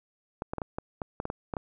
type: clicks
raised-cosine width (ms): 1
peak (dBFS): -18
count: 11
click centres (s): 0.421 / 0.535 / 0.583 / 0.618 / 0.785 / 1.018 / 1.201 / 1.254 / 1.301 / 1.538 / 1.568
effects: none